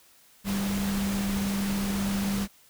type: tone in noise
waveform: sine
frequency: 198.4 Hz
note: G3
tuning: 21 cents sharp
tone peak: -26 dBFS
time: 0.44-2.48 s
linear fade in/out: 50 ms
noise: pink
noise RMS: -34 dBFS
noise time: 0.44-2.48 s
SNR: +5 dB
effects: white hiss -58 dBFS RMS until 2.69 s